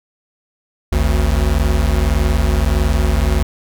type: tone pair together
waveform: square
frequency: 52.18 / 73.8 Hz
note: G#1 / D2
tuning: +9 / +9 cents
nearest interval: tritone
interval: 600 cents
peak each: -16 dBFS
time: 0.92-3.43 s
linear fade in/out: 5 ms
effects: none